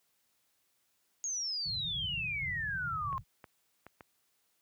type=exponential sweep; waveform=sine; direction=down; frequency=6670 to 1046.5 Hz; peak=-33 dBFS; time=1.24-3.18 s; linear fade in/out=0 ms
type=low-pass noise; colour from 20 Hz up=white; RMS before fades=-43 dBFS; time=1.64-3.24 s; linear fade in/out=50 ms; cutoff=170 Hz; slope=96 dB/octave
type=clicks; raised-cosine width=0.5 ms; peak=-33 dBFS; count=4; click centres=3.128 / 3.442 / 3.866 / 4.008 s
effects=white hiss -75 dBFS RMS until 4.61 s + high-pass 60 Hz 12 dB/octave